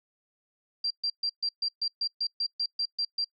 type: tone bursts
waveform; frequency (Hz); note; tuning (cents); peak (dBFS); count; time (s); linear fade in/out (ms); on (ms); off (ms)
sine; 4730; D8; +12; -26; 13; 0.84-3.245; 5; 65; 130
effects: noise-tail reverb RT60 0.1 s tail -25 dB re dry